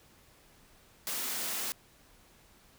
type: high-pass noise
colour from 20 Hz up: white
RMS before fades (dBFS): -35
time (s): 1.07-1.72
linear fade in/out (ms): 0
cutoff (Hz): 170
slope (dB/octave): 96
effects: pink hiss -61 dBFS RMS until 2.78 s